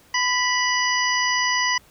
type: harmonic tone with a mistuned harmonic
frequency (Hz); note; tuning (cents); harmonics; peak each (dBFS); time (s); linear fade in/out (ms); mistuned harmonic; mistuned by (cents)
983; B5; -8; 1 / 2 / 3 / 5 / 6; -24 / -22 / -28 / -27 / -29; 0.14-1.78; 5; 1; +35
effects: pink hiss -54 dBFS RMS until 1.9 s